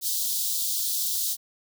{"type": "high-pass noise", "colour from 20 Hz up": "white", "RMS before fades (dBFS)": -27, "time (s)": [0.01, 1.37], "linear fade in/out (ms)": 50, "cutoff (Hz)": 3500, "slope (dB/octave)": 48, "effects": []}